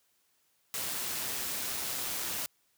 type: noise with amplitude modulation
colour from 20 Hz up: white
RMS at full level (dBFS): -34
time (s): 0.74-2.46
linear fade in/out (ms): 0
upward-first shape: sine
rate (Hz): 128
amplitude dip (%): 25
effects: white hiss -72 dBFS RMS until 2.77 s + high-pass 60 Hz 12 dB/octave